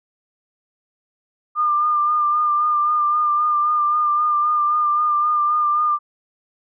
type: tone with vibrato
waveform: sine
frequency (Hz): 1202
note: D6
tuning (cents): +40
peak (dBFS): -15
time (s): 1.55-5.99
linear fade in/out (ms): 50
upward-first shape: sine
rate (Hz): 3.8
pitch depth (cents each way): 27
effects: none